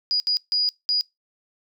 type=tone bursts at uneven times; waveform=sine; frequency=4902 Hz; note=D#8; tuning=27 cents flat; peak=-19 dBFS; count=4; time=0.11-0.2 / 0.27-0.37 / 0.52-0.69 / 0.89-1.01 s; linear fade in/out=0 ms; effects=noise-tail reverb RT60 0.2 s tail -23 dB re dry